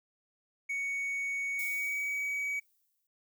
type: tone with pitch glide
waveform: triangle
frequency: 2230 to 2268 Hz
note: C#7 to C#7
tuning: +10 to +39 cents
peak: -30 dBFS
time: 0.69-2.6 s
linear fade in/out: 10 ms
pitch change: +29 cents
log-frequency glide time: 1.53-1.95 s
type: noise with exponential decay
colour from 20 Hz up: violet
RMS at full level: -41 dBFS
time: 1.59-3.07 s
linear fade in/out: 1 ms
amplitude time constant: 320 ms
effects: noise-tail reverb RT60 0.1 s tail -21 dB re dry